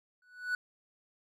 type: tone with exponential growth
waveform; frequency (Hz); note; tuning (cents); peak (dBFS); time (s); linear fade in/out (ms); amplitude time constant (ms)
triangle; 1480; F#6; 0; -25; 0.22-0.55; 2; 70
effects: none